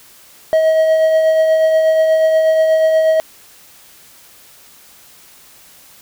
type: tone with tremolo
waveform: triangle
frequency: 637 Hz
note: D#5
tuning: 41 cents sharp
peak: -6 dBFS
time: 0.53-3.2 s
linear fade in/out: 0 ms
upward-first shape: triangle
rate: 8.3 Hz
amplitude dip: 35%
effects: white hiss -44 dBFS RMS until 6.01 s